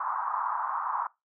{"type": "band-pass noise", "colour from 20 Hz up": "white", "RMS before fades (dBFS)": -31, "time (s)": [0, 1.07], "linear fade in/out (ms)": 2, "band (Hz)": [880, 1200], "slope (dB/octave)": 48, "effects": ["noise-tail reverb RT60 0.2 s tail -20 dB re dry"]}